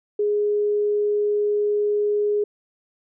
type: tone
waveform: sine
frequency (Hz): 415.3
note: G#4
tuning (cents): 0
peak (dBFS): -18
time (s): 0.19-2.44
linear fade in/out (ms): 5
effects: none